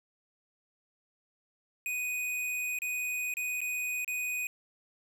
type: tone with dropouts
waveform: square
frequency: 2489 Hz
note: D#7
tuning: in tune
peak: -32 dBFS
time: 1.86-4.47 s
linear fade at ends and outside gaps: 1 ms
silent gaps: 2.788-2.819 / 3.339-3.369 / 3.606-3.615 / 4.046-4.078 s
effects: none